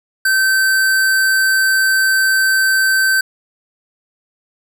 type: tone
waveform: square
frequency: 1546 Hz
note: G6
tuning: 24 cents flat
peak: -12 dBFS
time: 0.25-3.21 s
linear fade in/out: 5 ms
effects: none